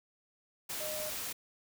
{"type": "tone in noise", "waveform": "sine", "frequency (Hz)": 613, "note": "D#5", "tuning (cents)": -26, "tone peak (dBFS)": -39, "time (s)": [0.8, 1.1], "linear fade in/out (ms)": 10, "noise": "white", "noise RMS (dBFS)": -39, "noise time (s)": [0.69, 1.33], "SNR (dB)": -3, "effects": []}